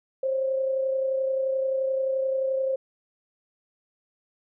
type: tone pair together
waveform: sine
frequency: 529.5 / 561 Hz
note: C5 / C#5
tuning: +21 / +21 cents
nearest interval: minor second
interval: 100 cents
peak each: -23 / -35 dBFS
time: 0.23-2.76 s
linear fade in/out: 5 ms
effects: none